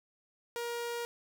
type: tone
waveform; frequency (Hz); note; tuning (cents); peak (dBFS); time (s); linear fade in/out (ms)
sawtooth; 473.2; A#4; +26; -31; 0.56-1.05; 0
effects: none